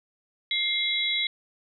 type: tone cluster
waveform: sine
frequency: 2115 / 3379 / 3875 Hz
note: C7 / G#7 / B7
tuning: +18 / +29 / -34 cents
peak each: -28 dBFS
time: 0.51-1.27 s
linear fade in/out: 2 ms
effects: none